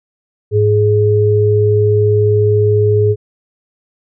sine tone pair together, 104.97 / 419.2 Hz, G#2 / G#4, +19 / +16 cents, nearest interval 2 octaves, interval 2397 cents, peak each -11 dBFS, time 0.51-3.16 s, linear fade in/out 50 ms, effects none

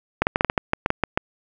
clicks, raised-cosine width 0.5 ms, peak -3 dBFS, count 12, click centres 0.22 / 0.269 / 0.359 / 0.409 / 0.447 / 0.499 / 0.578 / 0.734 / 0.861 / 0.904 / 1.037 / 1.175 s, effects none

